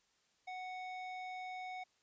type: tone with band-pass filter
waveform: square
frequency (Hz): 740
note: F#5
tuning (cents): 0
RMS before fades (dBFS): -45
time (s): 0.47-1.84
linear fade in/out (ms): 10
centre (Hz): 1500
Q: 1.5
effects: white hiss -75 dBFS RMS until 2.02 s + resampled to 16000 Hz